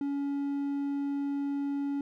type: tone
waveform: triangle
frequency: 281.7 Hz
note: C#4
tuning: 28 cents sharp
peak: -27 dBFS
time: 0.01-2.01 s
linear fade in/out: 2 ms
effects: none